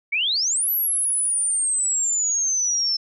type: exponential two-way sweep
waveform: sine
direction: up then down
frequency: 2194 to 11950 to 5290 Hz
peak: -19 dBFS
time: 0.12-2.97 s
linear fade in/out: 10 ms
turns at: 0.7 s
effects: none